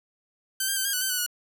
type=tone with pitch steps; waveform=5% pulse; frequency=1545 / 1595 / 1542 / 1613 / 1486 / 1545 / 1485 / 1456 Hz; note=G6 / G6 / G6 / G6 / F#6 / G6 / F#6 / F#6; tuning=-26 / +30 / -29 / +49 / +7 / -26 / +6 / -28 cents; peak=-14 dBFS; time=0.6-1.264 s; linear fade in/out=5 ms; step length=83 ms; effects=none